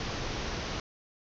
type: low-pass noise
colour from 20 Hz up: pink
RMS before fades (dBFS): -35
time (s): 0-0.8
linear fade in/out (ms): 2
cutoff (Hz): 6300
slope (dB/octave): 96
effects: none